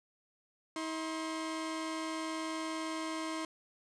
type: tone pair together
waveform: sawtooth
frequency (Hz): 319.8 / 1059.6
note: D#4 / C6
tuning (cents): +48 / +22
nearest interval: octave + major sixth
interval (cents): 2074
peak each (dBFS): -33 / -38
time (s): 0.76-3.45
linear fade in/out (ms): 2
effects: resampled to 22050 Hz + 10-bit